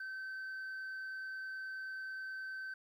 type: tone with frequency modulation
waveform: sine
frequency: 1541 Hz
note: G6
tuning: 30 cents flat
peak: -38 dBFS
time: 0-2.74 s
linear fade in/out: 5 ms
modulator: 29.4 Hz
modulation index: 0.28
effects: tanh soft clip ceiling -40 dBFS + 12-bit